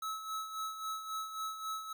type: tone with tremolo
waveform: square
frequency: 1296 Hz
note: E6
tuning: 30 cents flat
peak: -36 dBFS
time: 0.02-1.93 s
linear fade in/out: 5 ms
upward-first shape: sine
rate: 3.7 Hz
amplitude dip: 60%
effects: 11-bit